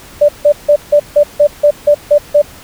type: tone bursts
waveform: sine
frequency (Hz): 587.3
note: D5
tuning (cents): 0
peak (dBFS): -3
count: 10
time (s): 0.21-2.42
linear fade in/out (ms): 10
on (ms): 77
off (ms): 160
effects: pink hiss -36 dBFS RMS until 2.63 s